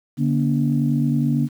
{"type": "tone cluster", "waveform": "sine", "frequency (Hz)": [145.6, 238.1, 287.4], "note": ["D3", "A#3", "D4"], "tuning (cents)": [-15, 37, -37], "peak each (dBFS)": [-19, -20, -24], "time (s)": [0.17, 1.49], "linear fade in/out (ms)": 50, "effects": ["tanh soft clip ceiling -7 dBFS", "8-bit"]}